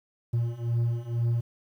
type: beating tone pair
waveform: triangle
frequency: 116.54 / 118.64 Hz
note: A#2 / A#2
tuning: 0 / +31 cents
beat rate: 2.1 Hz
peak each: -27 / -25 dBFS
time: 0.33-1.41 s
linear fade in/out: 10 ms
effects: 10-bit